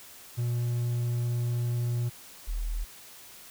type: tone pair in turn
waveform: triangle / sine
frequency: 120 / 40.05 Hz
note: B2 / E1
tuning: -49 / -49 cents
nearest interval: octave + perfect fifth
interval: 1900 cents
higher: first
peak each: -24 / -28 dBFS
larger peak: first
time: 0.37-2.1 / 2.47-2.85 s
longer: first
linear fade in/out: 20 ms
effects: white hiss -49 dBFS RMS until 3.5 s